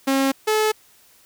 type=tone pair in turn; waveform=sawtooth; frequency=270.5 / 431.3 Hz; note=C#4 / A4; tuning=-42 / -35 cents; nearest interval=minor sixth; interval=807 cents; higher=second; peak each=-13 dBFS; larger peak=neither; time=0.07-0.32 / 0.47-0.72 s; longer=neither; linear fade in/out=10 ms; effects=white hiss -54 dBFS RMS until 1.25 s